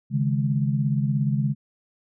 sine chord, C# suspended second, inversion none, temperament equal, 138.59 / 155.56 / 207.7 Hz, C#3 / D#3 / G#3, 0 / 0 / 0 cents, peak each -22 / -27 / -26 dBFS, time 0.1-1.55 s, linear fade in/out 50 ms, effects none

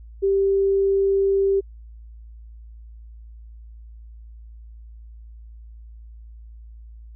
sine tone, 392 Hz, G4, in tune, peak -16 dBFS, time 0.22-1.61 s, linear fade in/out 20 ms, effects added 56 Hz sine -39 dBFS peak until 7.15 s

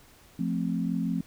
sine chord, F major, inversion none, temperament equal, 174.61 / 220 / 261.6 Hz, F3 / A3 / C4, 0 / 0 / 0 cents, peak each -29 / -31 / -31 dBFS, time 0.39-1.21 s, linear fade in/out 5 ms, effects pink hiss -56 dBFS RMS until 1.26 s

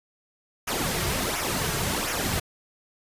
pink noise with flanger, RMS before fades -27 dBFS, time 0.67-2.4 s, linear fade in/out 10 ms, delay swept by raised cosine 0.23 to 4.03 ms, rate 1.4 Hz, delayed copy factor -0.65, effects resampled to 32000 Hz

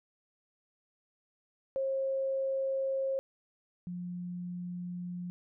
sine tone pair in turn, 537 / 177.45 Hz, C5 / F3, +45 / +28 cents, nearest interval octave + perfect fifth, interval 1917 cents, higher first, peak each -29 / -36 dBFS, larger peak first, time 1.76-3.19 / 3.87-5.3 s, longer neither, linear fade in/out 0 ms, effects none

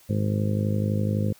harmonic tone, 51.91 Hz, G#1, in tune, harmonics 2 / 3 / 4 / 5 / 6 / 7 / 8 / 9 / 10, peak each -24 / -31 / -27 / -38 / -37 / -40 / -40 / -39 / -35 dBFS, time 0.09-1.33 s, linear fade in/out 10 ms, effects white hiss -55 dBFS RMS until 1.39 s

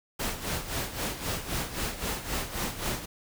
pink noise with tremolo, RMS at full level -30 dBFS, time 0.19-3.06 s, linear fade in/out 10 ms, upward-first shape sine, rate 3.8 Hz, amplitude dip 70%, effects none

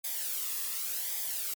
blue noise with flanger, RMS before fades -34 dBFS, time 0.04-1.54 s, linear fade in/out 5 ms, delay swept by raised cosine 0.71 to 1.35 ms, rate 0.89 Hz, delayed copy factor -0.6, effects MP3 96 kbps

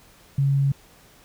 sine tone, 138.59 Hz, C#3, in tune, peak -17 dBFS, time 0.38-0.72 s, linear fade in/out 5 ms, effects pink hiss -53 dBFS RMS until 1.24 s

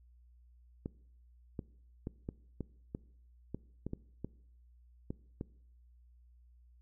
clicks, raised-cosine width 3 ms, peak -25 dBFS, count 12, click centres 0.859 / 1.592 / 2.071 / 2.289 / 2.607 / 2.949 / 3.546 / 3.866 / 3.934 / 4.246 / 5.105 / 5.411 s, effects noise-tail reverb RT60 0.7 s tail -22 dB re dry + added 60 Hz sine -59 dBFS peak until 6.81 s

